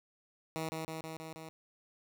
10% pulse tone with echo, 160 Hz, D#3, 49 cents sharp, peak -27 dBFS, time 0.56-0.69 s, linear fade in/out 0 ms, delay 160 ms, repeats 5, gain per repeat -2 dB, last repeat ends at 1.49 s, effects none

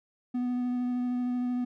triangle tone with vibrato, 247.2 Hz, B3, 2 cents sharp, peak -25 dBFS, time 0.34-1.65 s, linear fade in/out 10 ms, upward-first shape triangle, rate 13 Hz, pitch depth 14 cents each way, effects none

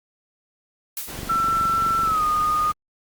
blue noise with exponential decay, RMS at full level -27 dBFS, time 0.97-1.4 s, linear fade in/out 2 ms, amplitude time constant 92 ms
pink noise, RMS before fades -35 dBFS, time 1.07-2.73 s, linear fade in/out 20 ms
click train, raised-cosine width 3 ms, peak -21 dBFS, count 23, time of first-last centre 1.19-2.118 s, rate 23.7 Hz
sine tone with pitch glide, 1340 to 1228.8 Hz, E6 to D#6, +28 to -22 cents, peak -18 dBFS, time 1.29-2.72 s, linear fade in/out 10 ms, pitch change -150 cents, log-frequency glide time 2.03-2.23 s
effects Opus 48 kbps

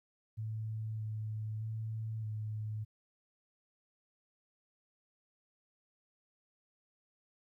sine tone with pitch steps, 109.7 / 108.4 / 110.6 / 107.7 Hz, A2 / A2 / A2 / A2, -5 / -25 / +9 / -37 cents, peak -36 dBFS, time 0.37-2.85 s, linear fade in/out 20 ms, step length 620 ms, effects 13-bit

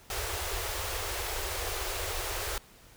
pink band-stop noise, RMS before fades -34 dBFS, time 0.1-2.58 s, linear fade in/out 2 ms, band 100 to 350 Hz, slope 96 dB/octave, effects pink hiss -56 dBFS RMS until 2.96 s

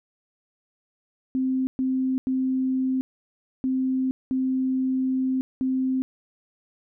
sine tone bursts at uneven times, 260.6 Hz, C4, 7 cents flat, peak -21 dBFS, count 6, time 1.35-1.67 / 1.79-2.18 / 2.27-3.01 / 3.64-4.11 / 4.31-5.41 / 5.61-6.02 s, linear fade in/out 0 ms, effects none

